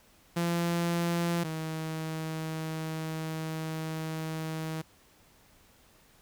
sawtooth tone pair in turn, 170.9 / 159.09 Hz, F3 / D#3, -37 / +39 cents, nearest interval minor second, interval 124 cents, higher first, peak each -23 / -29 dBFS, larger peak first, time 0.36-1.44 / 1.44-4.82 s, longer second, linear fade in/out 10 ms, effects pink hiss -61 dBFS RMS until 6.21 s

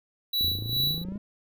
square tone with tremolo, 3933 Hz, B7, 8 cents flat, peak -23 dBFS, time 0.33-1.04 s, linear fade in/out 5 ms, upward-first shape sine, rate 2.5 Hz, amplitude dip 85%
click train, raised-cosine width 3 ms, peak -26 dBFS, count 22, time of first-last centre 0.41-1.157 s, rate 28.1 Hz
triangle exponential sweep, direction up, 83.7 to 209.1 Hz, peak -31 dBFS, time 0.43-1.18 s, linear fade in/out 5 ms
effects none

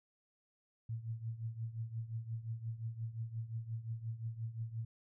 sine tone with tremolo, 113.6 Hz, A#2, 44 cents flat, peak -35 dBFS, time 0.89-4.85 s, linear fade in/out 5 ms, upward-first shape triangle, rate 5.7 Hz, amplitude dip 85%, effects none

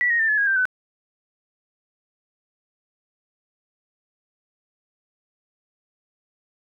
sine tone with pitch steps, 1953 / 1870.2 / 1790.9 / 1715 / 1642.3 / 1572.6 / 1506 Hz, B6 / A#6 / A6 / A6 / G#6 / G6 / F#6, -20 / +5 / +30 / -45 / -20 / +5 / +30 cents, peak -17 dBFS, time 0.01-0.654 s, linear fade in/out 0 ms, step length 92 ms, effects none

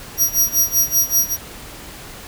20% pulse tone with tremolo, 5740 Hz, F8, 47 cents sharp, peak -6 dBFS, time 0.17-1.37 s, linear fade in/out 50 ms, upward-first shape sine, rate 5.2 Hz, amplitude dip 90%, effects pink hiss -36 dBFS RMS until 2.27 s

